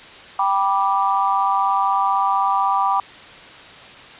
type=chord; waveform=sine; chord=G major; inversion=none; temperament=just; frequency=784 / 980 / 1176 Hz; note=G5 / B5 / D6; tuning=0 / -14 / +2 cents; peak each=-20 / -20 / -20 dBFS; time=0.39-3 s; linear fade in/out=2 ms; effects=white hiss -40 dBFS RMS until 4.19 s + resampled to 8000 Hz